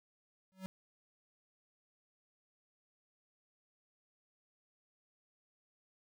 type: tone with exponential growth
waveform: square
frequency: 188.8 Hz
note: F#3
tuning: 35 cents sharp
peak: -38 dBFS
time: 0.52-0.66 s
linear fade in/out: 0 ms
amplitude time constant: 30 ms
effects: none